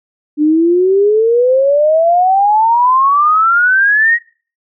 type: exponential sweep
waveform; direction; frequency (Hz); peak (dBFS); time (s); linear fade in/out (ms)
sine; up; 293.7 to 1909; -7; 0.37-4.19; 50
effects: noise-tail reverb RT60 0.4 s tail -23 dB re dry